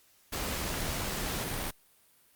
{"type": "noise with amplitude modulation", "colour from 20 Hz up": "pink", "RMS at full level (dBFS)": -33, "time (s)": [0.32, 1.71], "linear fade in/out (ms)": 10, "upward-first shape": "sine", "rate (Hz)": 78.9, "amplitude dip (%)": 25, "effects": ["white hiss -64 dBFS RMS until 2.35 s", "Opus 48 kbps"]}